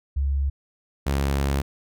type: tone pair in turn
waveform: sine / sawtooth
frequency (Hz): 69.3 / 69.3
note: C#2 / C#2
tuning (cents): 0 / 0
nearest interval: unison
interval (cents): 0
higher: neither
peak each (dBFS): -20 / -17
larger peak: second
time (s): 0.16-0.5 / 1.06-1.62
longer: second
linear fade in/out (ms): 10
effects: none